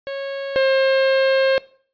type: tone pair in turn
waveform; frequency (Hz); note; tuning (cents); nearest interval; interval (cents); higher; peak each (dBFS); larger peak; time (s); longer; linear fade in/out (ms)
45% pulse; 550 / 533.7; C#5 / C5; -14 / +34; minor second; 52; first; -25 / -14; second; 0.07-0.56 / 0.56-1.58; second; 0
effects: noise-tail reverb RT60 0.5 s tail -21 dB re dry + resampled to 11025 Hz